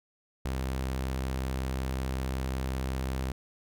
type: tone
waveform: sawtooth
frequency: 65.41 Hz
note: C2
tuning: in tune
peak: -26 dBFS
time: 0.45-3.32 s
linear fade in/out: 5 ms
effects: none